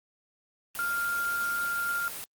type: tone in noise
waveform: sine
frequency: 1396.9 Hz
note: F6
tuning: in tune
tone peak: -27 dBFS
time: 0.79-2.08 s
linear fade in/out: 0 ms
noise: white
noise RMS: -38 dBFS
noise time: 0.75-2.24 s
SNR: +8 dB
effects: Opus 32 kbps